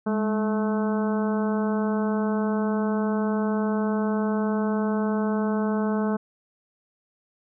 harmonic tone with a mistuned harmonic, 216.6 Hz, A3, 27 cents flat, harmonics 1 / 2 / 3 / 4 / 5 / 6 / 7, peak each -23 / -29 / -33 / -35 / -37 / -39 / -40 dBFS, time 0.06-6.17 s, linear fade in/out 10 ms, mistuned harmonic 1, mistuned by -55 cents, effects none

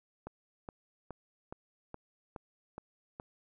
click train, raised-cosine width 1 ms, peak -28 dBFS, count 8, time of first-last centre 0.27-3.199 s, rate 2.39 Hz, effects none

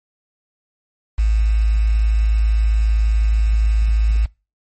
sine tone with quantisation, 54 Hz, A1, 32 cents flat, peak -12 dBFS, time 1.18-4.26 s, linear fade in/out 10 ms, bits 6, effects noise-tail reverb RT60 0.3 s tail -25 dB re dry + MP3 32 kbps

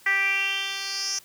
10% pulse tone with band-pass filter sweep, 392 Hz, G4, in tune, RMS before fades -26 dBFS, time 0.06-1.19 s, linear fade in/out 5 ms, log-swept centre 1900 to 5900 Hz, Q 5.6, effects white hiss -53 dBFS RMS until 1.24 s

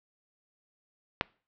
click, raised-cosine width 0.3 ms, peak -8 dBFS, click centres 1.211 s, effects noise-tail reverb RT60 0.4 s tail -25 dB re dry + low-pass 4000 Hz 12 dB/octave

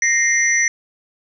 sine tone cluster, 1862 / 2096 / 5920 Hz, A#6 / C7 / F#8, -2 / +2 / 0 cents, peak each -18 dBFS, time 0.02-0.68 s, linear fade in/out 2 ms, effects none

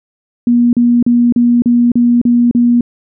sine tone bursts, 239.8 Hz, A#3, 49 cents sharp, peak -6 dBFS, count 8, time 0.47-2.809 s, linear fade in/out 2 ms, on 260 ms, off 37 ms, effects none

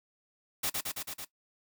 white noise with echo, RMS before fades -31 dBFS, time 0.63-0.7 s, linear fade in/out 10 ms, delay 110 ms, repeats 5, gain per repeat -2 dB, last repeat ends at 1.25 s, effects noise-tail reverb RT60 0.1 s tail -17 dB re dry

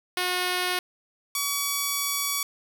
5% pulse tone pair in turn, 362 / 1134.8 Hz, F#4 / C#6, -38 / +40 cents, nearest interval octave + minor sixth, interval 1978 cents, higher second, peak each -13 dBFS, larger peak neither, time 0.17-0.79 / 1.35-2.43 s, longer second, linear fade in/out 2 ms, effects none

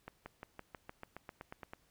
accelerating click train, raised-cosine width 0.5 ms, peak -30 dBFS, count 13, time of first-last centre 0.08-1.735 s, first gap 180 ms, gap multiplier 0.95, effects pink hiss -72 dBFS RMS until 1.9 s

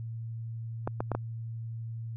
clicks, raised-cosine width 1 ms, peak -16 dBFS, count 4, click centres 0.875 / 1.005 / 1.117 / 1.15 s, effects added 114 Hz sine -35 dBFS peak until 2.16 s

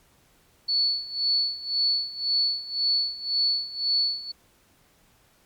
sine tone with tremolo, 4435 Hz, C#8, in tune, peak -19 dBFS, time 0.68-4.32 s, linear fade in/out 10 ms, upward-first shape sine, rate 1.9 Hz, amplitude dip 85%, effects pink hiss -61 dBFS RMS until 5.45 s + MP3 96 kbps

